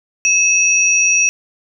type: tone pair together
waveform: sine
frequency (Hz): 2602 / 5758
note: E7 / F#8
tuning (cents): -23 / -48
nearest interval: octave + major second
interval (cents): 1375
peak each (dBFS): -13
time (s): 0.25-1.29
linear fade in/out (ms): 0
effects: none